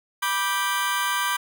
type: chord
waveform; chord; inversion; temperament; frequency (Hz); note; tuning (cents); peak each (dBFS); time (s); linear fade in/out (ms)
sawtooth; G major; first; just; 980 / 1176 / 1568; B5 / D6 / G6; -14 / +2 / 0; -23; 0.22-1.37; 10
effects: none